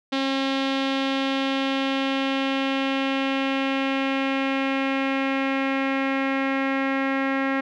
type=tone with low-pass filter sweep; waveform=sawtooth; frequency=270 Hz; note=C#4; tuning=45 cents flat; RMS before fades=-24 dBFS; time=0.12-7.61 s; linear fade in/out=10 ms; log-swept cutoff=3700 to 2000 Hz; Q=2.6; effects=none